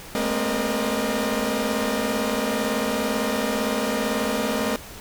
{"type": "tone cluster", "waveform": "sawtooth", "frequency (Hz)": [210.3, 228.2, 263.4, 477.2, 609], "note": ["G#3", "A#3", "C4", "A#4", "D#5"], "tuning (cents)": [22, -37, 12, 41, -37], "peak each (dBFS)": -25, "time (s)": [0.15, 4.76], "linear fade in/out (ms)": 0, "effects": ["pink hiss -40 dBFS RMS until 5 s"]}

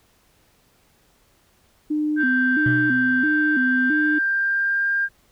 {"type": "tone with vibrato", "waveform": "sine", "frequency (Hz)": 277.2, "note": "C#4", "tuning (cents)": 0, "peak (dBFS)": -19, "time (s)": [1.9, 4.19], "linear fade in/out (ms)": 10, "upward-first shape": "square", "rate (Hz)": 1.5, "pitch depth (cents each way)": 150}
{"type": "tone with pitch glide", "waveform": "sine", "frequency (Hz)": [1568, 1600], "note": ["G6", "G6"], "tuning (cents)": [0, 35], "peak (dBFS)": -18, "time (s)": [2.16, 5.09], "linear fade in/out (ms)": 50, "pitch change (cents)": 35, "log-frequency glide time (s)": [3.55, 4.89]}
{"type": "tone with exponential decay", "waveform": "triangle", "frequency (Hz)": 125.4, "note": "B2", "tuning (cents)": 27, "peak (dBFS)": -15, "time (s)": [2.66, 3.4], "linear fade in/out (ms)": 2, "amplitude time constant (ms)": 160}
{"effects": ["tanh soft clip ceiling -8 dBFS", "pink hiss -60 dBFS RMS until 5.31 s"]}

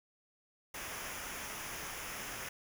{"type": "noise with comb filter", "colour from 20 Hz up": "pink", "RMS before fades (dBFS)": -43, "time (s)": [0.74, 2.49], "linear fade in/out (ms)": 5, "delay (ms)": 0.24, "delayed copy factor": -0.65, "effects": []}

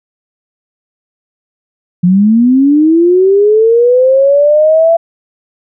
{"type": "linear sweep", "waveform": "sine", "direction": "up", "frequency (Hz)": [172.2, 674], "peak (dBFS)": -4, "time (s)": [2.03, 4.97], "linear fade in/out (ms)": 10, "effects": []}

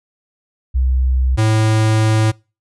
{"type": "tone pair in turn", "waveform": ["sine", "square"], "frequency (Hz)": [64.3, 109.55], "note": ["C2", "A2"], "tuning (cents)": [-30, -7], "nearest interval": "major sixth", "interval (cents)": 923, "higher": "second", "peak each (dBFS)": [-12, -12], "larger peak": "neither", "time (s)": [[0.74, 1.37], [1.37, 2.32]], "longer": "second", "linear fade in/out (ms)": 20, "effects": ["noise-tail reverb RT60 0.3 s tail -25 dB re dry", "resampled to 24000 Hz"]}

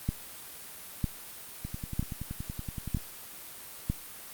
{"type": "two click trains", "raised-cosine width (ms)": 5, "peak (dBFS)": [-23, -15], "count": [15, 5], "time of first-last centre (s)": [[1.65, 2.971], [0.09, 3.9]], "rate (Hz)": [10.6, 1.05], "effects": ["white hiss -45 dBFS RMS until 4.33 s", "Opus 32 kbps"]}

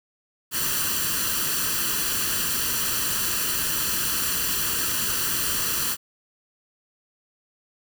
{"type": "noise with comb filter", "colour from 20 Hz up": "white", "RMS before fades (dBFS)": -25, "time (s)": [0.51, 5.97], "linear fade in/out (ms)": 50, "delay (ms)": 0.68, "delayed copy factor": 0.7, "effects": []}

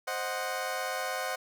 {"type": "chord", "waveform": "20% pulse", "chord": "C diminished", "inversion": "none", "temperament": "equal with one note detuned", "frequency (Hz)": [523.3, 619.7, 740], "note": ["C5", "Eb5", "Gb5"], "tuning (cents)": [0, -7, 0], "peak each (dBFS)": [-31, -33, -30], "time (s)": [0.07, 1.36], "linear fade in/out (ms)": 10, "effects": []}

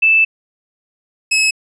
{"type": "tone pair in turn", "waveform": ["sine", "sawtooth"], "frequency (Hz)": [2637, 2578], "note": ["E7", "E7"], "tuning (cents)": [0, -39], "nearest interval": "unison", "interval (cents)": 39, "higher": "first", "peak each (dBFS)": -8, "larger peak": "neither", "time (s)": [[0.02, 0.25], [1.31, 1.51]], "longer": "first", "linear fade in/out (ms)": 10, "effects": ["resampled to 24000 Hz"]}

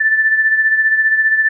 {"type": "beating tone pair", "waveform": "sine", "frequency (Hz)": [1760, 1775], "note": ["A6", "A6"], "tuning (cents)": [0, 15], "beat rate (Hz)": 15, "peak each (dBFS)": [-11, -19], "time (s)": [0, 1.49], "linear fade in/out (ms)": 10, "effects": []}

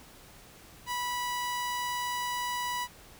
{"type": "tone", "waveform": "sawtooth", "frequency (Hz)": 981, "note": "B5", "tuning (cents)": -12, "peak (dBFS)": -27, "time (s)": [0.86, 2.88], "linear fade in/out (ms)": 50, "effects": ["pink hiss -53 dBFS RMS until 3.19 s"]}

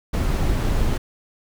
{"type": "noise", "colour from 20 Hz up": "brown", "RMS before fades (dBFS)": -20, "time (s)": [0.13, 0.98], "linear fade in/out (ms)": 10, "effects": []}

